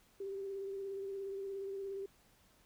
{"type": "tone with vibrato", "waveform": "sine", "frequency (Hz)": 392.1, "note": "G4", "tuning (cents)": 0, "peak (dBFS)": -39, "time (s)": [0.2, 2.06], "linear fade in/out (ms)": 5, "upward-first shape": "sine", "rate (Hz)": 17, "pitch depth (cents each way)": 25, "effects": ["pink hiss -68 dBFS RMS until 2.65 s"]}